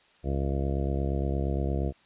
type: harmonic tone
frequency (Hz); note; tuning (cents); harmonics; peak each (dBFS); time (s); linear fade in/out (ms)
68.6; C#2; -17; 1 / 2 / 3 / 4 / 5 / 6 / 7 / 8 / 9 / 10; -28 / -32 / -36 / -39 / -36 / -40 / -39 / -46 / -41 / -42; 0.23-1.93; 50
effects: white hiss -61 dBFS RMS until 2.05 s + resampled to 8000 Hz